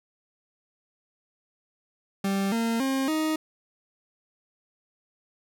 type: tone with pitch steps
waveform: 40% pulse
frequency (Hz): 196 / 229.1 / 267.7 / 312.9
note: G3 / A#3 / C4 / D#4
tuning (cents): 0 / -30 / +40 / +10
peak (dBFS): -23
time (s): 2.24-3.36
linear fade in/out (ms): 5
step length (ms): 280
effects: none